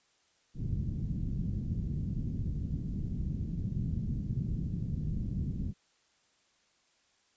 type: low-pass noise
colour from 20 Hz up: white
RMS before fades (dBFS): -34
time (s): 0.54-5.74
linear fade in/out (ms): 50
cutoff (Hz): 190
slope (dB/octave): 24
effects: white hiss -70 dBFS RMS until 7.36 s + resampled to 16000 Hz